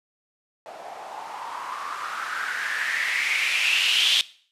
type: noise with low-pass filter sweep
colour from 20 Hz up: violet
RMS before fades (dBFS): -26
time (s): 0.66-4.21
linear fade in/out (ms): 0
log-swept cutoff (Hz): 660 to 3300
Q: 5.5
effects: noise-tail reverb RT60 0.5 s tail -19 dB re dry + resampled to 32000 Hz